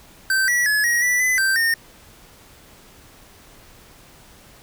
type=tone with pitch steps; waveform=square; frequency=1552 / 1940 / 1702 / 1895 / 1968 / 2012 / 1563 / 1833 Hz; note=G6 / B6 / G#6 / A#6 / B6 / B6 / G6 / A#6; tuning=-18 / -31 / +42 / +28 / -7 / +32 / -6 / -30 cents; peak=-17 dBFS; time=0.3-1.74 s; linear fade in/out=2 ms; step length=180 ms; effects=pink hiss -48 dBFS RMS until 4.62 s